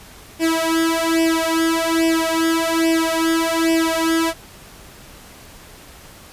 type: tone with flanger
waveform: sawtooth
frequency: 327.2 Hz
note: E4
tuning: 13 cents flat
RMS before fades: -18 dBFS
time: 0.39-4.34 s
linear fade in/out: 50 ms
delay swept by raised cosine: 0.37 to 2.47 ms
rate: 1.2 Hz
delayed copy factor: +0.95
effects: pink hiss -42 dBFS RMS until 6.32 s + resampled to 32000 Hz